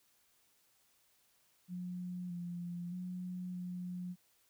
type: tone with pitch steps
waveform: sine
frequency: 179.5 / 174.4 / 181.2 / 179.5 Hz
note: F3 / F3 / F#3 / F3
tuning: +48 / -2 / -36 / +48 cents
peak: -39 dBFS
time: 1.68-4.16 s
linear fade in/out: 50 ms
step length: 620 ms
effects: white hiss -72 dBFS RMS until 4.49 s